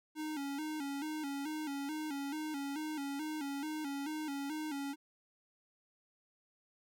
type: tone with vibrato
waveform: square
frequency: 293.7 Hz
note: D4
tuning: in tune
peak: -38 dBFS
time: 0.15-4.96 s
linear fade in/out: 50 ms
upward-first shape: square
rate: 2.3 Hz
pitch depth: 87 cents each way
effects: none